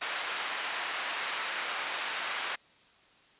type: band-pass noise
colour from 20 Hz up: pink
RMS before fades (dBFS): -35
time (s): 0.01-2.56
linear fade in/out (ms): 10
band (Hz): 1100 to 3300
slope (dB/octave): 12
effects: white hiss -61 dBFS RMS until 3.39 s + resampled to 8000 Hz